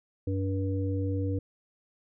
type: harmonic tone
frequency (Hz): 96.2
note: G2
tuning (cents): -32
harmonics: 1 / 3 / 5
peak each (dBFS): -28 / -33 / -36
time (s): 0.27-1.39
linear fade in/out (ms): 5
effects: none